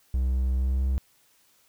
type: tone with pitch glide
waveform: triangle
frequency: 64.1 to 65.94 Hz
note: C2 to C2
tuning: -35 to +14 cents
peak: -20 dBFS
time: 0.14-0.98 s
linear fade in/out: 0 ms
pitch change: +49 cents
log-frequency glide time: 0.53-0.84 s
effects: white hiss -63 dBFS RMS until 1.68 s